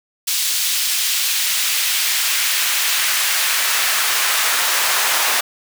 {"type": "noise with high-pass filter sweep", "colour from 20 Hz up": "pink", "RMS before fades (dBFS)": -18, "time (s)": [0.27, 5.41], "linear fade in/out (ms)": 10, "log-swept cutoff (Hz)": [3700, 990], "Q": 0.88, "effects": []}